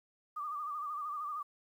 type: tone with vibrato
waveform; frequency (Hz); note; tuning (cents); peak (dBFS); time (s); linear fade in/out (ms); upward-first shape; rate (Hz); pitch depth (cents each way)
sine; 1192; D6; +25; -36; 0.36-1.43; 10; sine; 13; 71
effects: 11-bit